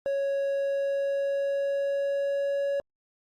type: tone with pitch glide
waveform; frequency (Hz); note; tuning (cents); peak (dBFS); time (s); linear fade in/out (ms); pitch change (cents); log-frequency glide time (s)
triangle; 554 to 560.4; C#5 to C#5; -1 to +19; -23; 0.06-2.8; 0; +20; 0.47-2.61
effects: Opus 48 kbps